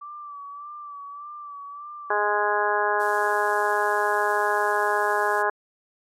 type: tone with vibrato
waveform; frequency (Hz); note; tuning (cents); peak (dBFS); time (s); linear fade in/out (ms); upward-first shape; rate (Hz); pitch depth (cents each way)
sine; 1161; D6; -20; -35; 0.01-2.14; 10; sine; 1.7; 44
type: harmonic tone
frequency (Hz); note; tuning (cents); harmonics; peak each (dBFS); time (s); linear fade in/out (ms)
207.7; G#3; 0; 2 / 3 / 4 / 5 / 6 / 7 / 8; -27 / -29 / -26 / -26 / -32 / -30 / -27; 2.1-5.5; 5
type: noise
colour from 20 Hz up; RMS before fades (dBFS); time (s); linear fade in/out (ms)
violet; -38; 2.99-5.43; 20
effects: low-pass 9000 Hz 12 dB/octave + MP3 64 kbps